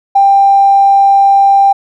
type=tone with tanh clipping; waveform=triangle; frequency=791 Hz; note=G5; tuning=15 cents sharp; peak=-3 dBFS; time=0.15-1.73 s; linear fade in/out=10 ms; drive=2 dB; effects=none